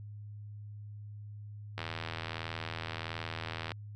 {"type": "click train", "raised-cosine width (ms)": 0.3, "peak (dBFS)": -21, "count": 159, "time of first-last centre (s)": [1.78, 3.719], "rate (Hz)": 81.5, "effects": ["added 104 Hz sine -43 dBFS peak until 3.95 s"]}